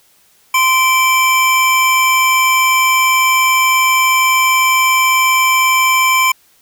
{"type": "tone pair together", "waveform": "square", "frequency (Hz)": [1037.9, 2330], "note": ["C6", "D7"], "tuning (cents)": [-14, -14], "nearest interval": "octave + major second", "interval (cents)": 1400, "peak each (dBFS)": -13, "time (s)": [0.54, 6.32], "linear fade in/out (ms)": 5, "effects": ["white hiss -52 dBFS RMS until 6.61 s"]}